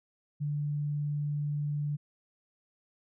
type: tone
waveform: sine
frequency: 146.83 Hz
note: D3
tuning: in tune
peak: -29 dBFS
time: 0.4-1.97 s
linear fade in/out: 20 ms
effects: none